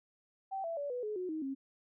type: tone with pitch steps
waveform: sine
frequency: 774 / 666.1 / 573.2 / 493.3 / 424.5 / 365.3 / 314.3 / 270.5 Hz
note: G5 / E5 / D5 / B4 / G#4 / F#4 / D#4 / C#4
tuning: -22 / +18 / -42 / -2 / +38 / -22 / +18 / -42 cents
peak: -35 dBFS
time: 0.51-1.55 s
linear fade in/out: 20 ms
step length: 130 ms
effects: none